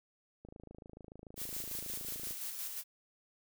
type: click train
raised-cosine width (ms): 2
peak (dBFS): -37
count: 51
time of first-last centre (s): 0.45-2.309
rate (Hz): 26.9
type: noise with tremolo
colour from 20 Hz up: blue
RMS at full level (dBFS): -40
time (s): 1.36-2.84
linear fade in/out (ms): 50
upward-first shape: square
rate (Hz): 5.7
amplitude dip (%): 35
effects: none